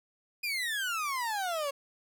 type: exponential sweep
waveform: 30% pulse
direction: down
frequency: 2481 to 545 Hz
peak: -28 dBFS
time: 0.43-1.71 s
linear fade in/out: 10 ms
effects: none